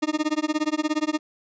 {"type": "tone with tremolo", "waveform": "40% pulse", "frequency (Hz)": 306.4, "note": "D#4", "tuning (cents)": -27, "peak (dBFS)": -18, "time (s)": [0.02, 1.19], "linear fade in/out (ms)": 10, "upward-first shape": "sine", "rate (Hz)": 17, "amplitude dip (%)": 100, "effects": ["resampled to 16000 Hz"]}